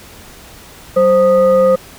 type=tone with frequency modulation; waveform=sine; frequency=523.3 Hz; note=C5; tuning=in tune; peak=-7 dBFS; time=0.96-1.76 s; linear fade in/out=10 ms; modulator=714 Hz; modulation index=0.49; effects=pink hiss -38 dBFS RMS until 1.98 s